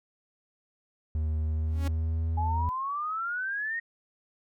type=tone with pitch glide; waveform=triangle; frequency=77.78 to 81.84 Hz; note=D#2 to E2; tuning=0 to -12 cents; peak=-24 dBFS; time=1.15-2.69 s; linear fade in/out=0 ms; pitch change=+88 cents; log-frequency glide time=1.42-2.4 s
type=tone with exponential growth; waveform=sawtooth; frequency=277.2 Hz; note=C#4; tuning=in tune; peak=-27 dBFS; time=1.66-1.88 s; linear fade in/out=5 ms; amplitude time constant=47 ms
type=exponential sweep; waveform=sine; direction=up; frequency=830.6 to 1882 Hz; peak=-29 dBFS; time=2.37-3.8 s; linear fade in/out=10 ms
effects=none